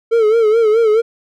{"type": "tone with vibrato", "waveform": "triangle", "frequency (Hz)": 443.8, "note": "A4", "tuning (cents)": 15, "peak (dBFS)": -7, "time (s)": [0.11, 1.02], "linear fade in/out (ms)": 20, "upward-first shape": "sine", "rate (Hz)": 4.7, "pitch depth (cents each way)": 87, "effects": []}